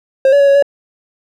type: tone with pitch steps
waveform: triangle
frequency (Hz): 534 / 568 / 561 / 556 / 566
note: C5 / C#5 / C#5 / C#5 / C#5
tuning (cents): +35 / +42 / +21 / +5 / +36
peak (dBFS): -4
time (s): 0.25-0.625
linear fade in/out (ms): 2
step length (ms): 75
effects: none